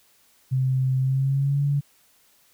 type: tone with pitch glide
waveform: sine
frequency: 130.7 to 142.53 Hz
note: C3 to C#3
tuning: -1 to +49 cents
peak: -19 dBFS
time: 0.51-1.81 s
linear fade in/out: 20 ms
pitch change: +150 cents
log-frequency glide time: 0.99-1.63 s
effects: white hiss -60 dBFS RMS until 2.53 s